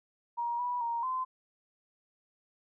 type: tone with pitch steps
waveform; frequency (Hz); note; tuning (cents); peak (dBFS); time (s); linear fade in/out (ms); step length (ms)
sine; 946 / 978 / 935 / 1030; A#5 / B5 / A#5 / C6; +25 / -17 / +5 / -28; -30; 0.37-1.25; 20; 220
effects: none